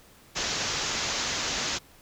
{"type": "low-pass noise", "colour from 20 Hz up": "white", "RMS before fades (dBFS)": -30, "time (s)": [0.35, 1.79], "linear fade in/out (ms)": 20, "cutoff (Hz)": 7000, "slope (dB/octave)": 96, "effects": ["pink hiss -55 dBFS RMS until 2.01 s"]}